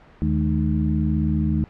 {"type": "harmonic tone with a mistuned harmonic", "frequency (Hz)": 77, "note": "D#2", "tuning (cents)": -17, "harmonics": [1, 2, 3, 4], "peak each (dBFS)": [-23, -23, -23, -28], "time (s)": [0.22, 1.64], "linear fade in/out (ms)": 0, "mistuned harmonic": 3, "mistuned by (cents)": -140, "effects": ["pink hiss -49 dBFS RMS until 1.69 s", "low-pass 2000 Hz 12 dB/octave"]}